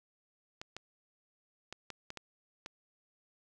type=clicks; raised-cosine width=0.2 ms; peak=-25 dBFS; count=7; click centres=0.615 / 0.766 / 1.726 / 1.903 / 2.104 / 2.173 / 2.661 s; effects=none